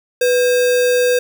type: tone with sample-and-hold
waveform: sine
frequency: 493.9 Hz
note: B4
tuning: in tune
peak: -11 dBFS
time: 0.21-1.19 s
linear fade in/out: 5 ms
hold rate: 2100 Hz
effects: none